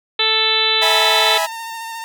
harmonic tone, 440 Hz, A4, in tune, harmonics 1 / 2 / 3 / 4 / 5 / 6 / 7 / 8 / 9, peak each -25 / -26 / -26 / -26 / -25 / -23 / -24 / -19 / -18 dBFS, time 0.19-1.38 s, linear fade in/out 5 ms
sawtooth chord, E major, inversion none, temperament equal with one note detuned, 650.2 / 830.6 / 987.8 Hz, E5 / G#5 / B5, -24 / 0 / 0 cents, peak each -17 / -18 / -18 dBFS, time 0.81-1.47 s, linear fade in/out 20 ms
sawtooth tone with vibrato, 910 Hz, A#5, 42 cents flat, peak -23 dBFS, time 0.88-2.04 s, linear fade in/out 0 ms, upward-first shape sine, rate 14 Hz, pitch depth 20 cents each way
effects none

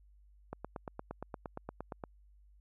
click train, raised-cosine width 1 ms, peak -26 dBFS, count 14, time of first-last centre 0.53-2.038 s, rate 8.62 Hz, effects added 50 Hz sine -59 dBFS peak until 2.6 s

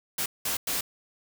white noise bursts at uneven times, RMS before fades -29 dBFS, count 3, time 0.18-0.26 / 0.45-0.57 / 0.67-0.81 s, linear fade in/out 5 ms, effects none

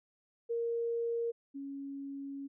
sine tone pair in turn, 466.2 / 277.2 Hz, A#4 / C#4, 0 / 0 cents, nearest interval major sixth, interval 900 cents, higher first, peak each -31 / -39 dBFS, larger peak first, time 0.49-1.32 / 1.54-2.48 s, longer second, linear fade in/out 20 ms, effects none

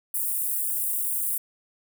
white high-pass noise, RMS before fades -27 dBFS, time 0.14-1.38 s, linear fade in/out 5 ms, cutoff 8700 Hz, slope 48 dB/octave, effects none

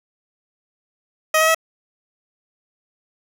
15% pulse tone with pitch steps, 629 / 637.8 / 646.7 Hz, D#5 / D#5 / E5, +19 / +43 / -33 cents, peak -7 dBFS, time 1.34-1.547 s, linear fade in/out 5 ms, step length 69 ms, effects none

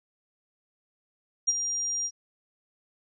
sine tone with ADSR envelope, 5700 Hz, F8, 34 cents sharp, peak -18 dBFS, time 1.47-2.11 s, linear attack 17 ms, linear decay 34 ms, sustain -9 dB, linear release 53 ms, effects none

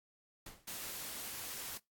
pink noise with exponential decay, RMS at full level -45 dBFS, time 0.46-0.73 s, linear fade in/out 5 ms, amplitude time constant 57 ms
white noise, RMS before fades -44 dBFS, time 0.67-1.78 s, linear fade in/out 10 ms
effects noise-tail reverb RT60 0.2 s tail -24 dB re dry + AAC 64 kbps

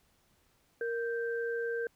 sine tone pair together, 466.2 / 1568 Hz, A#4 / G6, 0 / 0 cents, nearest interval octave + major sixth, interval 2100 cents, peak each -32 / -38 dBFS, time 0.81-1.87 s, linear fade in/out 2 ms, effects pink hiss -70 dBFS RMS until 1.95 s

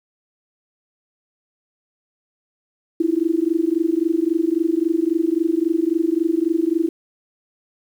sine tone with amplitude modulation, 329.6 Hz, E4, in tune, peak -12 dBFS, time 3-6.89 s, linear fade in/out 5 ms, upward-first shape sine, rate 23.7 Hz, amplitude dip 95%, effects 8-bit

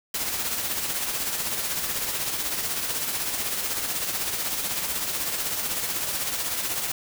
white noise with tremolo, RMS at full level -26 dBFS, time 0.14-6.92 s, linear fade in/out 5 ms, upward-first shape triangle, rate 16 Hz, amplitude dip 50%, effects none

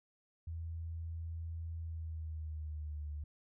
sine tone with pitch glide, 82.41 to 74.27 Hz, E2 to D2, 0 to +20 cents, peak -39 dBFS, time 0.47-3.24 s, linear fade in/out 5 ms, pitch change -180 cents, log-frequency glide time 1.79-3.09 s, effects none

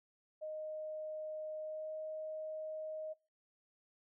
sine tone with pitch glide, 620 to 624.7 Hz, D#5 to D#5, -6 to +7 cents, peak -40 dBFS, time 0.41-3.14 s, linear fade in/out 20 ms, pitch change +13 cents, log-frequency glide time 1.6-1.95 s, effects noise-tail reverb RT60 0.3 s tail -23 dB re dry

